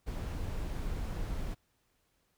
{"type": "noise", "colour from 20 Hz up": "brown", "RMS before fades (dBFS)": -36, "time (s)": [0.06, 1.55], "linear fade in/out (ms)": 20, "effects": ["pink hiss -75 dBFS RMS until 2.37 s"]}